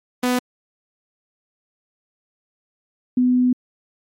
sawtooth / sine tone pair in turn, 249 / 250 Hz, B3 / B3, +14 / +21 cents, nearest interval unison, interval 7 cents, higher second, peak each -13 dBFS, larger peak neither, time 0.23-0.39 / 3.17-3.53 s, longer second, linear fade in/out 5 ms, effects MP3 64 kbps

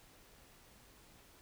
silence, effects pink hiss -62 dBFS RMS until 1.41 s

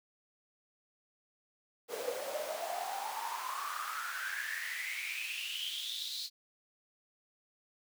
pink noise with high-pass filter sweep, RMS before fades -39 dBFS, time 1.88-6.3 s, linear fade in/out 50 ms, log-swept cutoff 460 to 4300 Hz, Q 9.6, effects none

